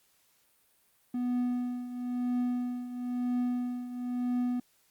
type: tone with tremolo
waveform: triangle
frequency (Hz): 246.4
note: B3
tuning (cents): -4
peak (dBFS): -24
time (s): 1.14-4.6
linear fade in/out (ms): 5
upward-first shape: triangle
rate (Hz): 1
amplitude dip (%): 75
effects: white hiss -68 dBFS RMS until 4.9 s + Opus 48 kbps